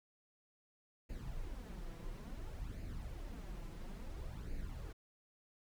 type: noise with flanger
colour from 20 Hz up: brown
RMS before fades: -45 dBFS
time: 1.09-4.93 s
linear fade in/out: 10 ms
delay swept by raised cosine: 0.43 to 6.03 ms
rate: 0.58 Hz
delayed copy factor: +0.6
effects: none